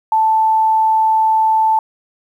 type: tone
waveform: sine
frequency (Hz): 880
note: A5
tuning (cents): 0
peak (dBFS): -10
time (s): 0.12-1.79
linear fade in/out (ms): 2
effects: 8-bit